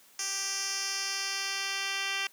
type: tone with band-pass filter sweep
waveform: 10% pulse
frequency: 392 Hz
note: G4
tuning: in tune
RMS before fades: -33 dBFS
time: 0.19-2.27 s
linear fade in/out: 2 ms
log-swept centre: 6400 to 3400 Hz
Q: 2.2
effects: white hiss -59 dBFS RMS until 2.32 s + high-pass 150 Hz 12 dB/octave